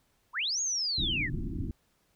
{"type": "linear two-way sweep", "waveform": "sine", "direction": "up then down", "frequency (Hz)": [856, 6730, 1680], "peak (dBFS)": -28, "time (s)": [0.33, 1.3], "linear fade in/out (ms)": 50, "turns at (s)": 0.61}
{"type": "low-pass noise", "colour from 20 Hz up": "pink", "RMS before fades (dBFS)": -34, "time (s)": [0.98, 1.71], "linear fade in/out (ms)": 2, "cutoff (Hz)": 350, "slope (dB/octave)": 96}
{"effects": ["pink hiss -71 dBFS RMS until 2.15 s"]}